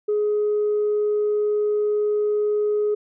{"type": "tone", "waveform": "sine", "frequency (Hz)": 419, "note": "G#4", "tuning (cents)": 15, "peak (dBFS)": -17, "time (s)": [0.08, 2.95], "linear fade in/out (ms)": 10, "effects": ["tanh soft clip ceiling -15 dBFS"]}